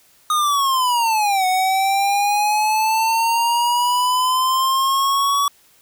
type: linear two-way sweep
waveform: square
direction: down then up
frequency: 1244.5 to 738 to 1136 Hz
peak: -16 dBFS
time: 0.3-5.48 s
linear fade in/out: 2 ms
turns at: 1.46 s
effects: white hiss -54 dBFS RMS until 5.81 s